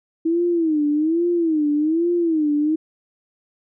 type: tone with vibrato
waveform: sine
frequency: 320 Hz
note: D#4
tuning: 49 cents sharp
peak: -16 dBFS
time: 0.25-2.76 s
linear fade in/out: 10 ms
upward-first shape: sine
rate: 1.2 Hz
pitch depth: 150 cents each way
effects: none